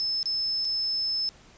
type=tone with dropouts; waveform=sine; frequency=5240 Hz; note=E8; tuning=11 cents flat; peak=-25 dBFS; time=0-1.29 s; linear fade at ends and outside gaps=0 ms; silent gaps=0.229-0.257 / 0.647-0.651 s; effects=pink hiss -54 dBFS RMS until 1.57 s + resampled to 16000 Hz